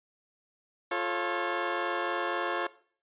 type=chord; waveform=15% pulse; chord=F augmented; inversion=none; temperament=just; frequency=349.2 / 436.5 / 545.7 Hz; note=F4 / A4 / C#5; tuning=0 / -14 / -27 cents; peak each=-26 / -29 / -26 dBFS; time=0.91-2.67 s; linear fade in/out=5 ms; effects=noise-tail reverb RT60 0.5 s tail -19 dB re dry + resampled to 8000 Hz